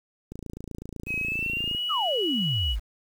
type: click train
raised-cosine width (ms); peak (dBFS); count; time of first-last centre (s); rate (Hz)
3; -24; 41; 0.32-1.749; 28
type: tone with pitch glide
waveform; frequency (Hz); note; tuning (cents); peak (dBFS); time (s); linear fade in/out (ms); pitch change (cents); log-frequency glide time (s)
sine; 2549 to 2928; D#7 to F#7; +41 to -19; -26; 1.06-2.76; 50; +240; 1.22-1.8
type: exponential sweep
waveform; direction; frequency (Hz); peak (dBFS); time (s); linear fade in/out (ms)
sine; down; 1363 to 46.25; -25; 1.89-2.8; 20
effects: 8-bit